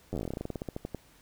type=slowing click train; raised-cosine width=2 ms; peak=-21 dBFS; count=22; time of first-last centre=0.13-0.947 s; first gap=10 ms; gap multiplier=1.12; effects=pink hiss -60 dBFS RMS until 1.21 s